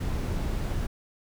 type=noise; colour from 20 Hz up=brown; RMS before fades=-29 dBFS; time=0-0.87 s; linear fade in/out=10 ms; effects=none